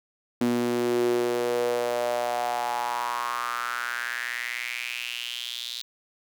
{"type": "tone with high-pass filter sweep", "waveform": "sawtooth", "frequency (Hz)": 120.6, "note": "B2", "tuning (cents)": -41, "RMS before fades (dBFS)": -28, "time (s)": [0.41, 5.82], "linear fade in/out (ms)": 0, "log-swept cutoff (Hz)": [260, 3900], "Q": 5.3, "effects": []}